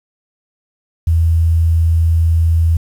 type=tone; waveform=sine; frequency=82.41 Hz; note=E2; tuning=in tune; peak=-9 dBFS; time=1.07-2.77 s; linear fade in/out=5 ms; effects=7-bit